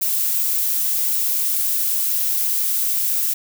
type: noise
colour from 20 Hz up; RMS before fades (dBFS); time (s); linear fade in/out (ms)
violet; -20; 0.01-3.34; 10
effects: none